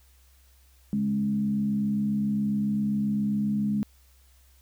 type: tone with frequency modulation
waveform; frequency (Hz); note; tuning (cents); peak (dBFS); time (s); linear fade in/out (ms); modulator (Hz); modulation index
sine; 207.8; G#3; +1; -23; 0.93-3.83; 0; 67.4; 0.5
effects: added 65 Hz sine -56 dBFS peak until 4.61 s + white hiss -63 dBFS RMS until 4.61 s